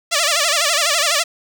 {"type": "tone with vibrato", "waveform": "5% pulse", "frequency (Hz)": 627, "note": "D#5", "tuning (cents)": 13, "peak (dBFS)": -3, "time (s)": [0.11, 1.24], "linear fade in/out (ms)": 20, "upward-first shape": "sine", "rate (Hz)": 12, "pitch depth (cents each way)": 170, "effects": []}